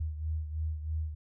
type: beating tone pair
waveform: sine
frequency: 77.78 / 80.88 Hz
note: D#2 / E2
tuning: 0 / -32 cents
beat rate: 3.1 Hz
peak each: -32 / -39 dBFS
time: 0-1.15 s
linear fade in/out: 10 ms
effects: none